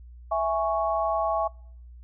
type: chord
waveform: sine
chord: C# minor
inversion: first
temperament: equal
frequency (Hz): 659.3 / 830.6 / 1108.7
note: E5 / G#5 / C#6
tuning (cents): 0 / 0 / 0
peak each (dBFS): -25 / -28 / -28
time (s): 0.31-1.48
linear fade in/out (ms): 10
effects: noise-tail reverb RT60 0.6 s tail -26 dB re dry + added 60 Hz sine -43 dBFS peak until 2.03 s